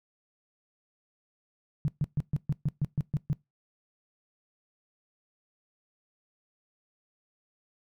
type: tone bursts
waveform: sine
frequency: 146.83 Hz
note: D3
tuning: in tune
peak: -23 dBFS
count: 10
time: 1.85-3.33 s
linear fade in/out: 0 ms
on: 31 ms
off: 130 ms
effects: noise-tail reverb RT60 0.2 s tail -22 dB re dry